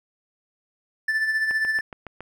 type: tone with tremolo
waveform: triangle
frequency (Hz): 1760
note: A6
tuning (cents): 0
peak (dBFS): -17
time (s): 1.08-1.81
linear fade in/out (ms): 5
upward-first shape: sine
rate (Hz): 15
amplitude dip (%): 50
type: click train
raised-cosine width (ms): 0.5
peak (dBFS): -21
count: 6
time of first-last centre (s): 1.51-2.206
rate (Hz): 7.18
effects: none